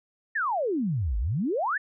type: exponential two-way sweep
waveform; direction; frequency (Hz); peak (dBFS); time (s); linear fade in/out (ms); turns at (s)
sine; down then up; 1876 to 49 to 1876; -24; 0.35-1.78; 10; 1.18
effects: none

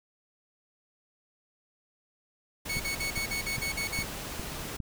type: noise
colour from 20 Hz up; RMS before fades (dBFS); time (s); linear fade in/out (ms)
pink; -38; 2.65-4.77; 10
type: tone bursts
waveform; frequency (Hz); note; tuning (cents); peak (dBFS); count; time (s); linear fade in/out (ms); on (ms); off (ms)
sawtooth; 2216; C#7; -1; -27; 9; 2.69-4.032; 10; 110; 44
type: click train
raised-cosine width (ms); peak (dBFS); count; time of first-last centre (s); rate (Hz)
5; -23; 6; 2.77-4.803; 2.46
effects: none

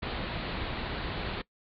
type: low-pass noise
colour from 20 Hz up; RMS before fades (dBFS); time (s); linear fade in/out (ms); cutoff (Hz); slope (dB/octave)
pink; -35; 0.02-1.42; 10; 4400; 96
effects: noise-tail reverb RT60 0.1 s tail -21 dB re dry

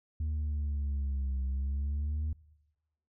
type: exponential two-way sweep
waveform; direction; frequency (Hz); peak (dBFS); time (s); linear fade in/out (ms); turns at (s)
sine; down then up; 77.78 to 65.41 to 77.78; -27; 0.2-2.33; 5; 1.43
effects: noise-tail reverb RT60 1.0 s tail -23 dB re dry + tanh soft clip ceiling -29 dBFS

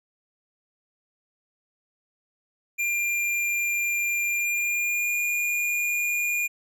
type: tone with pitch glide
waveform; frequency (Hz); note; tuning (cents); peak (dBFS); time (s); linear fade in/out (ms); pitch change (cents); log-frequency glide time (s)
square; 2392 to 2425; D7 to D#7; +31 to -45; -24; 2.78-6.48; 20; +24; 4.27-5.18
effects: none

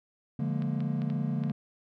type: chord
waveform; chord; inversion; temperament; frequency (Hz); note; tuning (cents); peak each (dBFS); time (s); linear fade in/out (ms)
triangle; Bb dominant seventh; first; just; 145.68 / 174.81 / 209.8 / 233.1; D3 / F3 / Ab3 / Bb3; -14 / +2 / +18 / 0; -29 / -33 / -33 / -32; 0.39-1.52; 5
type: clicks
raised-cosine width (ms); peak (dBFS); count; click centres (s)
0.3; -30; 6; 0.622 / 0.805 / 1.019 / 1.101 / 1.437 / 1.498
effects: none

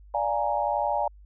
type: chord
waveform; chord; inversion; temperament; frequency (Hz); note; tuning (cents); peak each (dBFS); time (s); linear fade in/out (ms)
sine; Bb dominant seventh; first; equal; 587.3 / 698.5 / 830.6 / 932.3; D5 / F5 / Ab5 / Bb5; 0 / 0 / 0 / 0; -29 / -30 / -27 / -30; 0.14-1.08; 5
effects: added 50 Hz sine -47 dBFS peak until 1.25 s

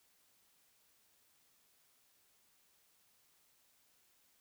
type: silence
effects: white hiss -72 dBFS RMS until 4.4 s

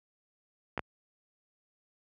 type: clicks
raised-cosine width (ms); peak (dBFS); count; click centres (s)
0.5; -17; 2; 0.777 / 0.793
effects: high-pass 60 Hz 12 dB/octave

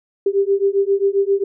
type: beating tone pair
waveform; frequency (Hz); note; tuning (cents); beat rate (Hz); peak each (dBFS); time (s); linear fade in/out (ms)
sine; 392 / 399.5; G4 / G4; 0 / +33; 7.5; -17; 0.26-1.44; 5
effects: none

